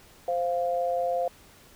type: tone pair together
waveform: sine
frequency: 522 / 696.8 Hz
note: C5 / F5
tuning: -4 / -4 cents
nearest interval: perfect fourth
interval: 500 cents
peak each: -27 dBFS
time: 0.28-1.28 s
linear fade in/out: 2 ms
effects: pink hiss -54 dBFS RMS until 1.75 s